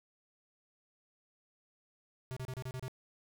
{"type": "tone bursts", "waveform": "square", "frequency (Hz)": 129, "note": "C3", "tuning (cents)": -24, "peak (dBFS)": -39, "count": 7, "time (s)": [2.31, 2.881], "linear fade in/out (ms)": 0, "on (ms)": 55, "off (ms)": 31, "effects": []}